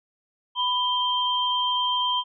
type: tone pair together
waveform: sine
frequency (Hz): 994 / 3156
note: B5 / G7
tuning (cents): +11 / +11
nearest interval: octave + minor sixth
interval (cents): 2000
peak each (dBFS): -24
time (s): 0.55-2.24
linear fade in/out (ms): 50
effects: none